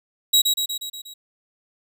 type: tone with echo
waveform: sawtooth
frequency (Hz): 3849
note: B7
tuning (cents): -45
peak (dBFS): -10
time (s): 0.33-0.42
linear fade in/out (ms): 10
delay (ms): 120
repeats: 6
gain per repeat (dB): -4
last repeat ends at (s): 1.14
effects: none